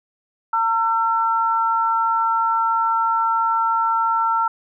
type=tone pair together; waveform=sine; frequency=910 / 1348.5 Hz; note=A#5 / E6; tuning=-42 / +39 cents; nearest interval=perfect fifth; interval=681 cents; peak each=-19 dBFS; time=0.53-4.48 s; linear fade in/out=5 ms; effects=none